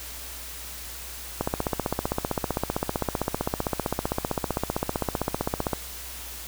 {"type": "click train", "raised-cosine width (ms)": 1, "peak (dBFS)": -10, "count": 68, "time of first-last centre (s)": [1.41, 5.733], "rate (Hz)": 15.5, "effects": ["added 60 Hz sine -43 dBFS peak until 6.47 s", "white hiss -39 dBFS RMS until 6.47 s"]}